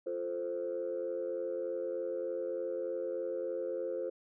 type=chord; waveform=sine; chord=F major; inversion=none; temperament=equal; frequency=349.2 / 440 / 523.3 Hz; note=F4 / A4 / C5; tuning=0 / 0 / 0 cents; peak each=-39 / -39 / -35 dBFS; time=0.06-4.1 s; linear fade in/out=10 ms; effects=tanh soft clip ceiling -27 dBFS